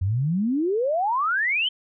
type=exponential sweep; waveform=sine; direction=up; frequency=87.31 to 3158 Hz; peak=-20 dBFS; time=0.01-1.69 s; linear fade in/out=10 ms; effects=none